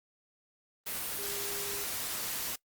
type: tone in noise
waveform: sine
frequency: 404.2 Hz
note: G#4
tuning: 47 cents flat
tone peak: -43 dBFS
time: 1.18-1.84 s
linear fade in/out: 10 ms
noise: white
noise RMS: -36 dBFS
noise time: 0.86-2.56 s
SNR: -10 dB
effects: noise-tail reverb RT60 0.1 s tail -22 dB re dry + Opus 32 kbps